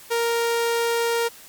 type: tone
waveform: sawtooth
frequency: 466.2 Hz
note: A#4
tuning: in tune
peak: -16 dBFS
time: 0.1-1.29 s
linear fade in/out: 20 ms
effects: white hiss -45 dBFS RMS until 1.48 s + MP3 96 kbps